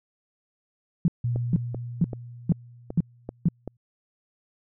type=tone bursts; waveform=sine; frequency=168.5 Hz; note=E3; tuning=38 cents sharp; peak=-16 dBFS; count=6; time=1.05-3.486 s; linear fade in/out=2 ms; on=31 ms; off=450 ms
type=tone with exponential decay; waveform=sine; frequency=120 Hz; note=B2; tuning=49 cents flat; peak=-22 dBFS; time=1.24-3.77 s; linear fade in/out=5 ms; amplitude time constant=550 ms
type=click train; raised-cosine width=2 ms; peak=-19 dBFS; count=7; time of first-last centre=1.36-3.677 s; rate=2.59 Hz
effects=none